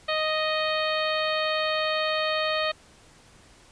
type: harmonic tone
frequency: 622.3 Hz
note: D#5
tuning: in tune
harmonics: 1 / 2 / 3 / 4 / 5 / 6 / 7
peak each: -27 / -30 / -32 / -33 / -34 / -35 / -35 dBFS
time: 0.08-2.72 s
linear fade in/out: 10 ms
effects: pink hiss -54 dBFS RMS until 3.71 s + resampled to 22050 Hz